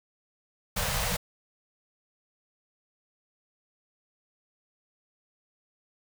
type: band-stop noise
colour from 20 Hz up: pink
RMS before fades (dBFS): -29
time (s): 0.76-1.17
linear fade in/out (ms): 10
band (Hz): 200 to 460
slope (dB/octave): 96
effects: none